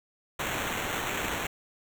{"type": "noise with sample-and-hold", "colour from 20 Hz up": "violet", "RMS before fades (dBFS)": -32, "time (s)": [0.39, 1.47], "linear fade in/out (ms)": 5, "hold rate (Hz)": 4900, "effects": []}